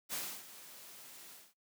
white noise with ADSR envelope, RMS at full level -38 dBFS, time 0.09-1.54 s, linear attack 42 ms, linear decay 290 ms, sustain -15 dB, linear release 220 ms, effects noise-tail reverb RT60 0.2 s tail -26 dB re dry + high-pass 150 Hz 12 dB/octave

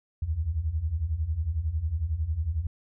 sine beating tone pair, 72.3 / 83.3 Hz, D2 / E2, -27 / +19 cents, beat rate 11 Hz, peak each -31 / -27 dBFS, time 0.22-2.67 s, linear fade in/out 5 ms, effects none

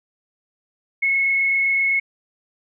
sine tone with frequency modulation, 2185 Hz, C#7, 26 cents flat, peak -16 dBFS, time 1.02-2 s, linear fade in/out 10 ms, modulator 27.7 Hz, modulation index 0.75, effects none

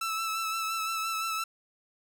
sawtooth tone with vibrato, 1318.5 Hz, E6, in tune, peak -26 dBFS, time 0.01-1.44 s, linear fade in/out 5 ms, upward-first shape sine, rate 5.8 Hz, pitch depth 25 cents each way, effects none

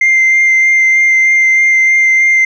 sine tone with vibrato, 2093 Hz, C7, in tune, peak -4 dBFS, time 0.01-2.45 s, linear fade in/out 5 ms, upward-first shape sine, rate 3.2 Hz, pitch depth 10 cents each way, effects tanh soft clip ceiling -4 dBFS

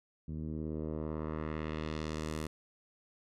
10% pulse tone with low-pass filter sweep, 77.78 Hz, D#2, in tune, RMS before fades -38 dBFS, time 0.28-2.47 s, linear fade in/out 5 ms, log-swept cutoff 180 to 12000 Hz, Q 1.1, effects none

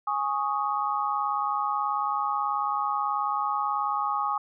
sine chord, Ab suspended fourth, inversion none, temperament just, 830.6 / 1107.5 / 1245.9 Hz, Ab5 / Db6 / Eb6, 0 / -2 / +2 cents, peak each -29 dBFS, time 0.07-4.38 s, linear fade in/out 5 ms, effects none

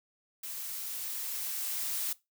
blue noise with level ramp, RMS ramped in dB -40 to -33 dBFS, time 0.43-2.13 s, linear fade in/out 5 ms, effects noise-tail reverb RT60 0.2 s tail -19 dB re dry

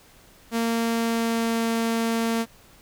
sawtooth tone with pitch glide, 230 to 228.4 Hz, A#3 to A#3, -23 to -35 cents, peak -18 dBFS, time 0.51-2.46 s, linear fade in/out 50 ms, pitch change -12 cents, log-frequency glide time 0.91-1.69 s, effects pink hiss -53 dBFS RMS until 2.81 s

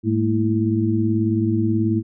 sine tone cluster, 107.4 / 208.9 / 227.4 / 328.9 Hz, A2 / G#3 / A#3 / E4, -41 / +10 / -43 / -4 cents, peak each -21 / -27 / -22 / -21 dBFS, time 0.03-2.03 s, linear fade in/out 50 ms, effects none

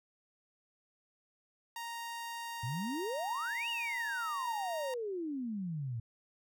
sawtooth tone, 932 Hz, A#5, 1 cent flat, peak -36 dBFS, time 1.76-4.94 s, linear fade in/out 2 ms
sine exponential two-way sweep, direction up then down, 110.2 to 2934 to 110.2 Hz, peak -35 dBFS, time 2.63-6 s, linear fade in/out 5 ms, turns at 3.69 s
effects none

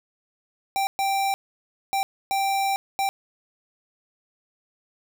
square tone bursts at uneven times, 784 Hz, G5, in tune, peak -22 dBFS, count 5, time 0.76-0.87 / 0.99-1.34 / 1.93-2.03 / 2.31-2.76 / 2.99-3.09 s, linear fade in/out 0 ms, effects none

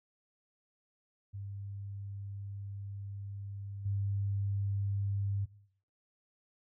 sine tone with level steps, 99.7 Hz, G2, 30 cents sharp, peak -39 / -30 dBFS, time 1.33-5.46 s, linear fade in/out 20 ms, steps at 3.85 s, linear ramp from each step 10 ms, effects noise-tail reverb RT60 0.6 s tail -19 dB re dry

